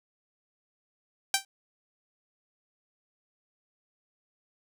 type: tone with exponential decay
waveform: 5% pulse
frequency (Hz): 782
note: G5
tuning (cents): -4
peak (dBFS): -7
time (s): 1.34-1.45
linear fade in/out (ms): 2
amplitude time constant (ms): 23
effects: none